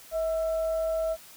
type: tone with frequency modulation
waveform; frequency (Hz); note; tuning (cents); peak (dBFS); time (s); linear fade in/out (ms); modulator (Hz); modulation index
sine; 645; E5; -38; -25; 0.11-1.17; 50; 692; 0.24
effects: white hiss -50 dBFS RMS until 1.36 s